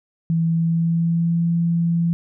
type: tone with pitch glide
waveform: sine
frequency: 164.81 to 168.86 Hz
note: E3 to E3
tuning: 0 to +42 cents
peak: -16 dBFS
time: 0.3-2.13 s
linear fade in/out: 0 ms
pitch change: +42 cents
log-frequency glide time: 0.46-1.42 s
effects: none